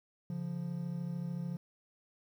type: tone pair together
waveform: triangle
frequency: 141.03 / 174.61 Hz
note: C#3 / F3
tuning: +30 / 0 cents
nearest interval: major third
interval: 370 cents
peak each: -38 / -35 dBFS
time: 0.3-1.57 s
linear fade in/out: 2 ms
effects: 11-bit